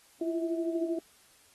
sine tone cluster, 335.3 / 348 / 649 Hz, E4 / F4 / E5, +30 / -6 / -27 cents, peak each -30 / -37 / -37 dBFS, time 0.21-0.99 s, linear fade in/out 5 ms, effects white hiss -61 dBFS RMS until 1.54 s + AAC 32 kbps

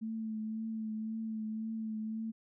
sine tone with vibrato, 220 Hz, A3, in tune, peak -35 dBFS, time 0.01-2.32 s, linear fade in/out 20 ms, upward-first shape triangle, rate 1.9 Hz, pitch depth 30 cents each way, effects none

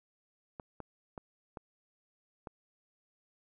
clicks, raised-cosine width 1 ms, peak -28 dBFS, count 5, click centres 0.598 / 0.803 / 1.178 / 1.572 / 2.472 s, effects none

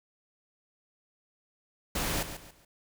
pink noise with echo, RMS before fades -31 dBFS, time 1.95-2.23 s, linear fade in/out 5 ms, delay 140 ms, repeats 3, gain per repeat -10 dB, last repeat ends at 2.65 s, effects none

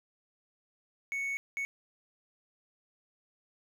triangle tone bursts at uneven times, 2217 Hz, C#7, in tune, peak -30 dBFS, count 2, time 1.12-1.37 / 1.57-1.65 s, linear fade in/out 0 ms, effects none

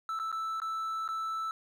triangle tone with dropouts, 1318.5 Hz, E6, in tune, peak -30 dBFS, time 0.09-1.51 s, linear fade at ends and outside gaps 1 ms, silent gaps 0.19-0.198 / 0.317-0.326 / 0.601-0.618 / 1.078-1.088 s, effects 11-bit

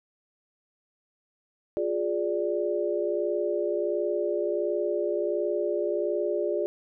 sine chord, D diminished, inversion first, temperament equal with one note detuned, 353.9 / 415.3 / 587.3 Hz, F4 / Ab4 / D5, +23 / 0 / 0 cents, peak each -29 dBFS, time 1.77-6.66 s, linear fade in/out 0 ms, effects none

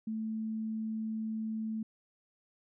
sine tone, 220 Hz, A3, in tune, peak -33 dBFS, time 0.07-1.83 s, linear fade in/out 5 ms, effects none

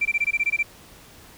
sine tone bursts, 2349 Hz, D7, in tune, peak -17 dBFS, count 10, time 0.01-0.63 s, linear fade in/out 10 ms, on 44 ms, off 20 ms, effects tanh soft clip ceiling -13 dBFS + pink hiss -48 dBFS RMS until 1.37 s

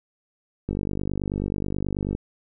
click train, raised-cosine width 3 ms, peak -14 dBFS, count 73, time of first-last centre 0.69-2.15 s, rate 49.3 Hz, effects none

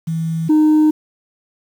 sine tone pair in turn, 162.9 / 307.5 Hz, E3 / D#4, -20 / -20 cents, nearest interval major seventh, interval 1100 cents, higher second, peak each -17 / -6 dBFS, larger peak second, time 0.07-0.49 / 0.49-0.91 s, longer neither, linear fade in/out 10 ms, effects tanh soft clip ceiling -8 dBFS + 7-bit

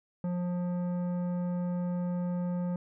triangle tone with tanh clipping, 177.4 Hz, F3, 27 cents sharp, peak -31 dBFS, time 0.24-2.76 s, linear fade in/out 2 ms, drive 16 dB, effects none

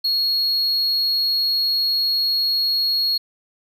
triangle tone, 4312 Hz, C#8, 49 cents flat, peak -16 dBFS, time 0.04-3.18 s, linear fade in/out 10 ms, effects none

